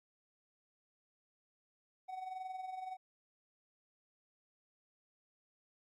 triangle tone with amplitude modulation, 750 Hz, F#5, 23 cents sharp, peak -37 dBFS, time 2.08-2.97 s, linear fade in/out 20 ms, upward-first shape sine, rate 21.6 Hz, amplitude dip 60%, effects Opus 48 kbps

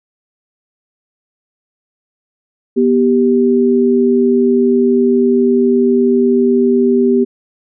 sine tone pair together, 244.1 / 392 Hz, B3 / G4, -20 / 0 cents, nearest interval minor sixth, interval 820 cents, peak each -11 dBFS, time 2.76-7.25 s, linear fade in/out 20 ms, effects none

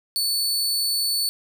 sawtooth tone, 4465 Hz, C#8, 12 cents sharp, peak -18 dBFS, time 0.16-1.29 s, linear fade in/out 0 ms, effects none

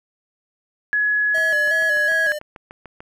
sine tone with pitch glide, 1688 to 1660 Hz, G#6 to G#6, +28 to -1 cents, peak -16 dBFS, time 0.93-2.32 s, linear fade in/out 0 ms, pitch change -29 cents, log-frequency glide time 1.81-2.16 s
square tone with vibrato, 620 Hz, D#5, 6 cents flat, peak -26 dBFS, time 1.34-2.39 s, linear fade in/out 10 ms, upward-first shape square, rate 2.7 Hz, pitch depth 59 cents each way
click train, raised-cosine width 0.5 ms, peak -23 dBFS, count 12, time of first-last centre 1.38-3.005 s, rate 6.77 Hz
effects none

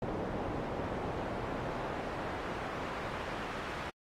brown noise with band-pass filter sweep, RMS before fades -38 dBFS, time 0.02-3.9 s, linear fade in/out 2 ms, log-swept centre 540 to 1500 Hz, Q 0.75, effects AAC 48 kbps

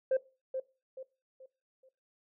sine tone with echo, 524 Hz, C5, 2 cents sharp, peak -23 dBFS, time 0.11-0.17 s, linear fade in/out 5 ms, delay 430 ms, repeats 4, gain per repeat -9 dB, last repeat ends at 1.89 s, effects noise-tail reverb RT60 0.3 s tail -19 dB re dry + tanh soft clip ceiling -23 dBFS

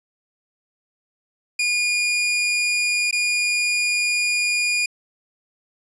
sawtooth tone with dropouts, 2434 Hz, D#7, 39 cents flat, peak -15 dBFS, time 1.59-4.86 s, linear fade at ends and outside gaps 5 ms, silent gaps 3.111-3.126 s, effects resampled to 22050 Hz

